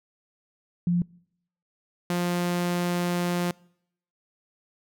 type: tone pair in turn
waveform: sine / sawtooth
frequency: 174.61 / 175.82 Hz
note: F3 / F3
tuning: 0 / +12 cents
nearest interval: unison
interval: 12 cents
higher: second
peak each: -20 dBFS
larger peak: neither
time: 0.87-1.02 / 2.1-3.51 s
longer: second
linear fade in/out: 2 ms
effects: noise-tail reverb RT60 0.7 s tail -25 dB re dry

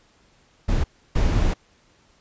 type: noise bursts at uneven times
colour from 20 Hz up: brown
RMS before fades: -19 dBFS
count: 2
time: 0.68-0.84 / 1.15-1.54 s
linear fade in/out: 10 ms
effects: pink hiss -59 dBFS RMS until 2.2 s + resampled to 16000 Hz

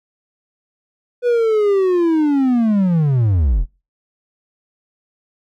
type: linear sweep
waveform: triangle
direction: down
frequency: 493.9 to 33.61 Hz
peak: -10 dBFS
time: 1.22-3.66 s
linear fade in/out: 50 ms
effects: noise-tail reverb RT60 0.3 s tail -24 dB re dry

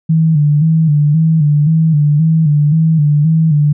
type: tone with vibrato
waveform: sine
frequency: 154.1 Hz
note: D#3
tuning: 16 cents flat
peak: -7 dBFS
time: 0.09-3.73 s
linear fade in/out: 10 ms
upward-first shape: square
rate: 1.9 Hz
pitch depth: 74 cents each way
effects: none

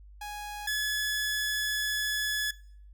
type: tone pair in turn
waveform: sawtooth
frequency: 830.6 / 1705.9 Hz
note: G#5 / G#6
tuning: 0 / +46 cents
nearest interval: octave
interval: 1246 cents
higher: second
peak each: -33 / -24 dBFS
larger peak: second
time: 0.21-0.67 / 0.67-2.51 s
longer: second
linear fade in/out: 5 ms
effects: noise-tail reverb RT60 0.6 s tail -22 dB re dry + added 50 Hz sine -48 dBFS peak until 2.93 s

